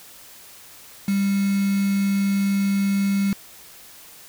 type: tone with quantisation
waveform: sine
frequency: 197.9 Hz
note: G3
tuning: 17 cents sharp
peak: -18 dBFS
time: 1.08-3.33 s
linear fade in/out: 2 ms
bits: 5
effects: white hiss -45 dBFS RMS until 4.28 s